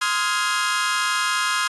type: tone cluster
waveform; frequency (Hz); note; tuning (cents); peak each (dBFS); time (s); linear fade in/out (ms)
sawtooth; 1041 / 1260 / 1405 / 1661; C6 / D#6 / F6 / G#6; -9 / +21 / +10 / 0; -22; 0.01-1.68; 10
effects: resampled to 24000 Hz